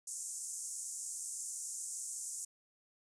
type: band-pass noise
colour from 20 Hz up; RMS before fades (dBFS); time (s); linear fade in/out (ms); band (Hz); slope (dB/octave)
pink; -43; 0.07-2.45; 5; 6500 to 9500; 48
effects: none